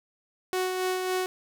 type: tone with tremolo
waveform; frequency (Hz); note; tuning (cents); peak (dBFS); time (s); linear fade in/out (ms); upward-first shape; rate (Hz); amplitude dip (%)
sawtooth; 370; F#4; 0; -21; 0.53-1.26; 0; sine; 3.6; 35
effects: none